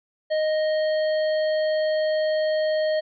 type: harmonic tone with a mistuned harmonic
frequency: 621 Hz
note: D#5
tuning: 3 cents flat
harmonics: 1 / 3 / 5 / 7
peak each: -20 / -34 / -39 / -38 dBFS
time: 0.3-3.01 s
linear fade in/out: 20 ms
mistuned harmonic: 5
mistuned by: +43 cents
effects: none